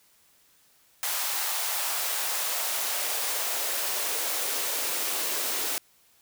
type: noise with high-pass filter sweep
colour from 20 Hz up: white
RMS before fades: -29 dBFS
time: 1.03-5.78 s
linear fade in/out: 0 ms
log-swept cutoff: 830 to 360 Hz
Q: 1.5
effects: white hiss -62 dBFS RMS until 6.21 s